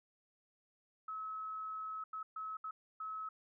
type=tone bursts at uneven times; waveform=sine; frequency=1289 Hz; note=E6; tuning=39 cents flat; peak=-40 dBFS; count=5; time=1.08-2.04 / 2.13-2.23 / 2.36-2.57 / 2.64-2.71 / 3-3.29 s; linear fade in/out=5 ms; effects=none